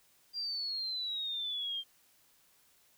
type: exponential sweep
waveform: sine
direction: down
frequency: 4798 to 3164 Hz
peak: -34 dBFS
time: 0.33-1.84 s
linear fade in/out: 50 ms
effects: white hiss -67 dBFS RMS until 2.97 s